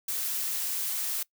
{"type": "noise", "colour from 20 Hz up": "blue", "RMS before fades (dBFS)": -31, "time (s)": [0.08, 1.23], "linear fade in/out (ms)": 5, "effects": ["noise-tail reverb RT60 0.1 s tail -22 dB re dry"]}